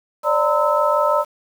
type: tone cluster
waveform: sine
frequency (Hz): 548 / 594 / 922 / 1018 / 1303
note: C#5 / D5 / A#5 / C6 / E6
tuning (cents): -20 / +20 / -19 / -48 / -20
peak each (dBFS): -25 / -18 / -22 / -23 / -20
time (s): 0.23-1.25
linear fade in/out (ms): 50
effects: 7-bit